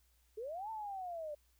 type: linear two-way sweep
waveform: sine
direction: up then down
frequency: 409.7 to 900 to 579 Hz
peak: -40 dBFS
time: 0.37-1.35 s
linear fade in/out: 10 ms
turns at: 0.7 s
effects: added 60 Hz sine -70 dBFS peak until 1.59 s + white hiss -75 dBFS RMS until 1.59 s